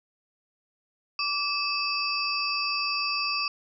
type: tone cluster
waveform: sine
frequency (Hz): 1157 / 2603 / 4744 / 5360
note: D6 / E7 / D8 / E8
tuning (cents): -26 / -22 / +17 / +28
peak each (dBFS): -31 / -30 / -30 / -35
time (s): 1.19-3.48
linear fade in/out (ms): 2
effects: none